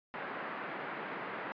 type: band-pass noise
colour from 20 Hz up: white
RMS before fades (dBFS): -41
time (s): 0.14-1.52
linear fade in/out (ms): 0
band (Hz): 170 to 1900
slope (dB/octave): 24
effects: resampled to 11025 Hz